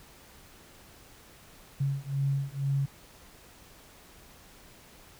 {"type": "beating tone pair", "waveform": "sine", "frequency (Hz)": [137.3, 139.4], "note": ["C#3", "C#3"], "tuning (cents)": [-16, 10], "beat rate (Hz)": 2.1, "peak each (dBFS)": -30, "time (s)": [1.8, 2.86], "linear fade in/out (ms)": 10, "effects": ["pink hiss -54 dBFS RMS until 5.19 s"]}